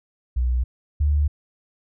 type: tone pair in turn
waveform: sine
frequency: 61.74 / 73.42 Hz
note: B1 / D2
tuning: 0 / 0 cents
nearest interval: minor third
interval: 300 cents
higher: second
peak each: -18 / -16 dBFS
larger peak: second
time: 0.36-0.64 / 1-1.28 s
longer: neither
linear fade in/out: 10 ms
effects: none